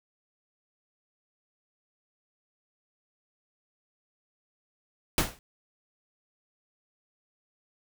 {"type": "noise with exponential decay", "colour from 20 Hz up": "pink", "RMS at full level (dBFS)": -20, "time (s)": [5.18, 5.39], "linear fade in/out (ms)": 1, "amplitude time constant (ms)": 44, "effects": []}